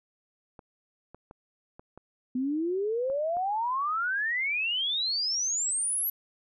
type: clicks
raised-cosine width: 1 ms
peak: -32 dBFS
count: 7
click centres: 0.592 / 1.146 / 1.311 / 1.795 / 1.976 / 3.1 / 3.369 s
type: exponential sweep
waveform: sine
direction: up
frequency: 246.9 to 12000 Hz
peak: -26 dBFS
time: 2.35-6.1 s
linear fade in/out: 5 ms
effects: none